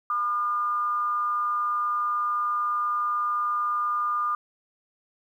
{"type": "tone with frequency modulation", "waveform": "sine", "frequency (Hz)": 1209, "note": "D6", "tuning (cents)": 50, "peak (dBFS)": -23, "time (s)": [0.1, 4.35], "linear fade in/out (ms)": 2, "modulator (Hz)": 209, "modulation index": 0.32, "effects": ["10-bit"]}